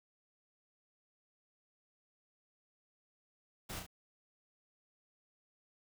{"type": "noise with echo", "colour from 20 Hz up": "pink", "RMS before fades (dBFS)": -44, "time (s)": [3.69, 3.8], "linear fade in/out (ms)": 10, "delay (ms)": 33, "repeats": 2, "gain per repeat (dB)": -4, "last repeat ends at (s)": 3.866, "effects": []}